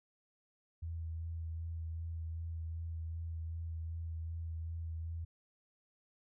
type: tone with vibrato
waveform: sine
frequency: 82.1 Hz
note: E2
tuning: 6 cents flat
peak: -38 dBFS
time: 0.82-5.25 s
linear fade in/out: 10 ms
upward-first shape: sine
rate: 2.6 Hz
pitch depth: 19 cents each way
effects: none